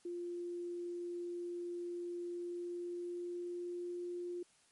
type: tone with pitch glide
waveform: sine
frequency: 349 to 352 Hz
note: F4 to F4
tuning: -1 to +14 cents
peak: -39 dBFS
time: 0.05-4.43 s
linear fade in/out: 5 ms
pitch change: +15 cents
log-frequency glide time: 2.3-4.07 s
effects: white hiss -69 dBFS RMS until 4.71 s + MP3 48 kbps